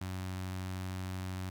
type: tone with notch filter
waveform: sawtooth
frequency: 93 Hz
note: F#2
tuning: 9 cents sharp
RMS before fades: -39 dBFS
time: 0.01-1.5 s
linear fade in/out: 5 ms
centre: 470 Hz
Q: 1.5
effects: 11-bit